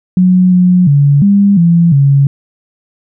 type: tone with pitch steps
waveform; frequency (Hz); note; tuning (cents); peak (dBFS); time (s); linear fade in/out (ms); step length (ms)
sine; 183 / 180.6 / 142.4 / 200.5 / 169.6 / 139.4; F#3 / F#3 / C#3 / G3 / E3 / C#3; -19 / -42 / +47 / +39 / +50 / +10; -4; 0.17-2.27; 2; 350
effects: none